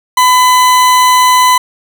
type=tone; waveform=40% pulse; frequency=1005 Hz; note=B5; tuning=30 cents sharp; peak=-4 dBFS; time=0.17-1.58 s; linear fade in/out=5 ms; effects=none